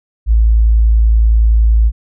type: tone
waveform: sine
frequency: 55.3 Hz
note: A1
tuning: 9 cents sharp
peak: -6 dBFS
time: 0.26-1.92 s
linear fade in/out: 50 ms
effects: none